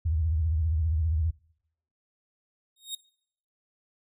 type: tone with vibrato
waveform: sine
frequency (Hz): 79.6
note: D#2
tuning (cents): +40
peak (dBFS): -23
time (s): 0.05-1.31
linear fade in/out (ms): 10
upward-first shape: triangle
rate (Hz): 15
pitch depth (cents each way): 170
type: tone with exponential growth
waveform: sawtooth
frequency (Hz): 3729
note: A#7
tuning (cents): 0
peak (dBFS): -26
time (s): 2.76-2.95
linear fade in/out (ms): 5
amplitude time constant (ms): 40
effects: noise-tail reverb RT60 0.7 s tail -23 dB re dry